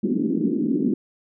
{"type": "band-pass noise", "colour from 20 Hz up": "pink", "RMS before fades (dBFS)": -22, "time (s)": [0.03, 0.94], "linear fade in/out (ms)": 5, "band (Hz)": [190, 360], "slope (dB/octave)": 48, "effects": []}